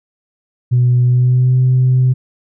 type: tone with pitch glide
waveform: sine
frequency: 123.47 to 127.97 Hz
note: B2 to C3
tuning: 0 to -38 cents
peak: -7 dBFS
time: 0.71-2.14 s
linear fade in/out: 20 ms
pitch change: +62 cents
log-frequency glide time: 1.04-1.58 s
effects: tanh soft clip ceiling -5 dBFS